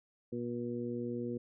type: harmonic tone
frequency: 120 Hz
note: B2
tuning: 49 cents flat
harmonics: 1 / 2 / 3 / 4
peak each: -44 / -38 / -40 / -42 dBFS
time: 0.32-1.38 s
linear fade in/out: 10 ms
effects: none